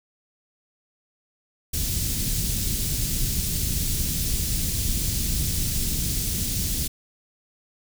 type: band-stop noise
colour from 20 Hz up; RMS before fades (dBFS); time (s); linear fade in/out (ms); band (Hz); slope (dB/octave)
pink; -25; 1.73-6.88; 10; 170 to 5100; 12
effects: none